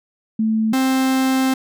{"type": "tone pair in turn", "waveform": ["sine", "45% pulse"], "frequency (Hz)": [220, 262.9], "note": ["A3", "C4"], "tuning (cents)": [0, 8], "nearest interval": "minor third", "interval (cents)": 308, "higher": "second", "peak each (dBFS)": -15, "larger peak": "neither", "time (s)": [[0.39, 0.73], [0.73, 1.54]], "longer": "second", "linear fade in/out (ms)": 5, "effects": []}